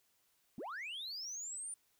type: linear sweep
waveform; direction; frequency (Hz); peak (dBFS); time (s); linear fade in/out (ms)
sine; up; 173.5 to 9397; -39; 0.58-1.74; 2
effects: tanh soft clip ceiling -40 dBFS + white hiss -75 dBFS RMS until 1.99 s